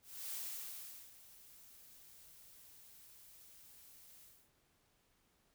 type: noise with ADSR envelope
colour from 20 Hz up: blue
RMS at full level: -43 dBFS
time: 0.02-4.51 s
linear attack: 300 ms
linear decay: 790 ms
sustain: -17 dB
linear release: 290 ms
effects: pink hiss -75 dBFS RMS until 5.54 s